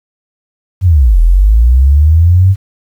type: linear two-way sweep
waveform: sine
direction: down then up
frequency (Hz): 98.4 to 39.56 to 98.4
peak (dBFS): -3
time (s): 0.81-2.56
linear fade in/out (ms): 50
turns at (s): 1.2
effects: 7-bit